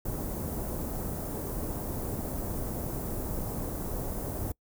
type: band-stop noise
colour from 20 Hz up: pink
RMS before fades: -34 dBFS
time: 0.05-4.52 s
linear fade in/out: 5 ms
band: 650 to 14000 Hz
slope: 12 dB/octave
effects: noise-tail reverb RT60 0.1 s tail -25 dB re dry